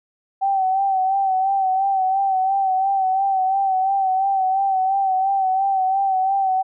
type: tone with vibrato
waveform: sine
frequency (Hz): 769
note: G5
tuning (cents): -33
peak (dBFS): -16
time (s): 0.41-6.63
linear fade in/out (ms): 20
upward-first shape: sine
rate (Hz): 2.9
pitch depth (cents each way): 45
effects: none